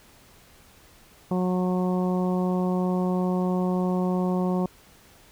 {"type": "harmonic tone", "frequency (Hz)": 182.3, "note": "F#3", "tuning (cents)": -25, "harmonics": [1, 2, 3, 4, 5, 6], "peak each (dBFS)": [-23, -29, -33, -35, -37, -39], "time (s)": [1.31, 4.66], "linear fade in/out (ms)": 2, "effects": ["pink hiss -54 dBFS RMS until 5.31 s"]}